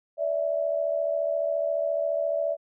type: tone pair together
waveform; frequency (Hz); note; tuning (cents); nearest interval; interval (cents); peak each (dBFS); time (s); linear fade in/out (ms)
sine; 579.6 / 654; D5 / E5; -23 / -14; major second; 209; -26 / -27; 0.17-2.57; 50
effects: none